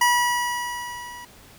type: tone with level ramp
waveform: 25% pulse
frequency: 970 Hz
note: B5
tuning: 31 cents flat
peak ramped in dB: -11 to -34 dBFS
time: 0.01-1.25 s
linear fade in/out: 5 ms
effects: pink hiss -49 dBFS RMS until 1.58 s